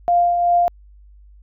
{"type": "tone with tremolo", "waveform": "sine", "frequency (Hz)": 698.5, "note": "F5", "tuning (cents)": 0, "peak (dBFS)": -11, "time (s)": [0.08, 0.68], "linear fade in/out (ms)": 0, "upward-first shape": "triangle", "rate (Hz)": 2.6, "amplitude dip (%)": 45, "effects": ["added 50 Hz sine -43 dBFS peak until 1.42 s"]}